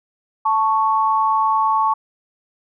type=tone pair together; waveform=sine; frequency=879.9 / 1108.7 Hz; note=A5 / C#6; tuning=0 / 0 cents; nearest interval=major third; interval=400 cents; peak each=-17 dBFS; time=0.45-1.94 s; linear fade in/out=10 ms; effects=none